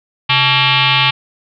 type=tone with frequency modulation; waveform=sine; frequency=133.5 Hz; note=C3; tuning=35 cents sharp; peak=-9 dBFS; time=0.29-1.11 s; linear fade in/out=10 ms; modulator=502 Hz; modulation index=6.9; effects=none